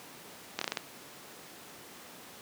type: slowing click train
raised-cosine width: 0.2 ms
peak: -13 dBFS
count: 6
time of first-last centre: 0.59-0.772 s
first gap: 24 ms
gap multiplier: 1.21
effects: pink hiss -49 dBFS RMS until 2.41 s + high-pass 200 Hz 12 dB/octave